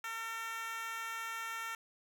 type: tone with high-pass filter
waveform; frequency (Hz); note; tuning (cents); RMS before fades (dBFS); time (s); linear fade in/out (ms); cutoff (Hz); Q
10% pulse; 453.7; A#4; -47; -41; 0.04-1.75; 2; 1300; 1.9
effects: none